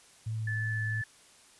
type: tone with vibrato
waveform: sine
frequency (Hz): 110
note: A2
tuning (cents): 0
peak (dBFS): -31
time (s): 0.26-1.02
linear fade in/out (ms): 10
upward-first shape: triangle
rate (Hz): 3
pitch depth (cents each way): 15
type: tone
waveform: sine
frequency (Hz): 1741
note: A6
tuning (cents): -19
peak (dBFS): -33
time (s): 0.47-1.04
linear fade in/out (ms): 5
effects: white hiss -58 dBFS RMS until 1.59 s + resampled to 24000 Hz